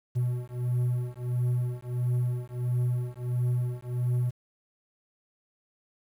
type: beating tone pair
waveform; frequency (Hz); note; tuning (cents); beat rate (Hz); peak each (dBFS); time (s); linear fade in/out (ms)
triangle; 122.5 / 124; B2 / B2; -14 / +7; 1.5; -27; 0.15-4.31; 20
effects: 9-bit